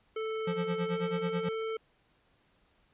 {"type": "tone with pitch glide", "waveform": "square", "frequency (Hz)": [440, 444.3], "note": ["A4", "A4"], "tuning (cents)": [0, 17], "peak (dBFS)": -33, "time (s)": [0.16, 1.77], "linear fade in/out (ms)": 5, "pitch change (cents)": 17, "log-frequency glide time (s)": [0.86, 0.95]}
{"type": "tone with tremolo", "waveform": "square", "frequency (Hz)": 174.61, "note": "F3", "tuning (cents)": 0, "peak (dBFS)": -30, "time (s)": [0.47, 1.49], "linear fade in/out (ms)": 5, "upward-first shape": "sine", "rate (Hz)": 9.2, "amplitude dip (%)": 90}
{"effects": ["pink hiss -69 dBFS RMS until 2.93 s", "resampled to 8000 Hz"]}